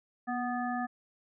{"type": "harmonic tone with a mistuned harmonic", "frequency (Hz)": 246.9, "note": "B3", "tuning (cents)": 0, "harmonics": [1, 3, 5, 7], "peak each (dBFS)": [-34, -34, -40, -40], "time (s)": [0.27, 0.87], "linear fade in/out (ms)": 20, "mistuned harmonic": 1, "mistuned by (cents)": -30, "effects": []}